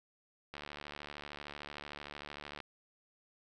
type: click train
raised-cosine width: 0.3 ms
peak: -28 dBFS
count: 152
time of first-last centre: 0.54-2.603 s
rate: 73.2 Hz
effects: none